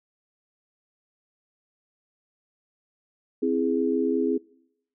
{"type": "chord", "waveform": "sine", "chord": "C augmented", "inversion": "none", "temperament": "equal", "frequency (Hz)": [261.6, 329.6, 415.3], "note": ["C4", "E4", "G#4"], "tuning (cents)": [0, 0, 0], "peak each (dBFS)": [-25, -27, -25], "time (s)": [3.42, 4.38], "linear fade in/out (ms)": 10, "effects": ["noise-tail reverb RT60 0.8 s tail -25 dB re dry"]}